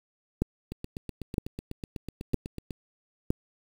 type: two click trains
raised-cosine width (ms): 3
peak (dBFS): -23 / -11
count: 17 / 4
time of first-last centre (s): 0.72-2.708 / 0.42-3.305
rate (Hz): 8.05 / 1.04
effects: 7-bit